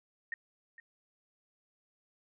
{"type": "tone with echo", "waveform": "sine", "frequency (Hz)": 1851, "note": "A#6", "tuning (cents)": -13, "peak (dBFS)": -34, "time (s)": [0.32, 0.34], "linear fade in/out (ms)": 2, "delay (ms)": 460, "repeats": 1, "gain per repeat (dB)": -15, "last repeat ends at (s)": 0.8, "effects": []}